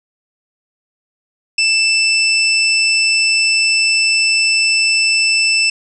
25% pulse tone, 2648 Hz, E7, 7 cents sharp, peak -7 dBFS, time 1.58-5.7 s, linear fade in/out 5 ms, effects resampled to 22050 Hz + 7-bit

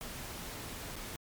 pink noise with dropouts, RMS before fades -43 dBFS, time 0.01-1.16 s, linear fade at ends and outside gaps 0 ms, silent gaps 0.957-0.964 s, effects MP3 96 kbps

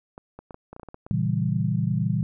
clicks, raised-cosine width 1 ms, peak -26 dBFS, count 11, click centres 0.179 / 0.39 / 0.508 / 0.544 / 0.73 / 0.764 / 0.797 / 0.832 / 0.887 / 0.944 / 1.065 s
sine chord, A# diminished seventh, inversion none, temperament equal, 116.54 / 138.59 / 164.81 / 196 Hz, A#2 / C#3 / E3 / G3, 0 / 0 / 0 / 0 cents, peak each -26 / -28 / -26 / -28 dBFS, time 1.11-2.23 s, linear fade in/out 0 ms
effects none

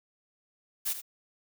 blue noise with echo, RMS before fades -30 dBFS, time 0.85-0.94 s, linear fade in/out 20 ms, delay 79 ms, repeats 1, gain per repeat -10 dB, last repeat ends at 1.019 s, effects none

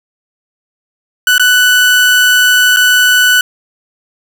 30% pulse tone with dropouts, 1489 Hz, F#6, 11 cents sharp, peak -3 dBFS, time 1.27-3.41 s, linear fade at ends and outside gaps 2 ms, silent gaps 1.381-1.396 / 2.763-2.769 s, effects none

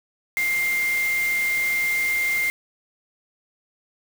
sine tone in noise, 2100 Hz, C7, 6 cents sharp, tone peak -20 dBFS, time 0.37-2.5 s, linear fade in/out 0 ms, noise white, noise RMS -33 dBFS, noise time 0.37-2.5 s, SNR +10 dB, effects none

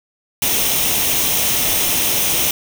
white noise with comb filter, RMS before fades -17 dBFS, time 0.42-2.51 s, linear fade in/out 2 ms, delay 0.33 ms, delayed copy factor +0.5, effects none

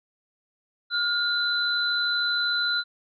sine tone pair together, 1419 / 4014 Hz, F6 / B7, +27 / +27 cents, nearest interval octave + tritone, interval 1800 cents, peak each -25 dBFS, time 0.9-2.84 s, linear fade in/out 50 ms, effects none

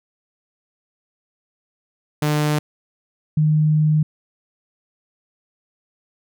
sawtooth / sine tone pair in turn, 150.1 / 153.52 Hz, D3 / D#3, +38 / -23 cents, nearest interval unison, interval 39 cents, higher second, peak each -13 dBFS, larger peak neither, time 2.22-2.59 / 3.37-4.03 s, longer second, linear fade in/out 5 ms, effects none

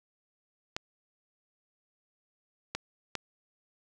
clicks, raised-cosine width 0.2 ms, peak -15 dBFS, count 3, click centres 0.765 / 2.75 / 3.153 s, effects none

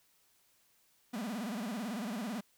45% pulse tone with vibrato, 221.2 Hz, A3, 9 cents sharp, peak -36 dBFS, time 1.13-2.41 s, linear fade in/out 10 ms, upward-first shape sine, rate 18 Hz, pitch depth 220 cents each way, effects white hiss -70 dBFS RMS until 2.57 s

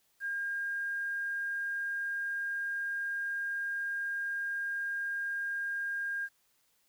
sine tone with quantisation, 1612 Hz, G6, 48 cents sharp, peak -32 dBFS, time 0.2-6.29 s, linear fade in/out 50 ms, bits 10, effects white hiss -72 dBFS RMS until 6.88 s

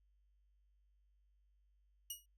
10% pulse tone with exponential decay, 2899 Hz, F#7, 36 cents flat, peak -31 dBFS, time 2.1-2.26 s, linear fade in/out 5 ms, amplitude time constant 34 ms, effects added 50 Hz sine -70 dBFS peak until 2.37 s

